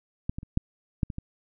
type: clicks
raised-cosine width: 5 ms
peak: -15 / -21 / -29 / -10 / -11 / -22 / -21 dBFS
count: 7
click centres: 0.295 / 0.385 / 0.431 / 0.574 / 1.032 / 1.102 / 1.184 s
effects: none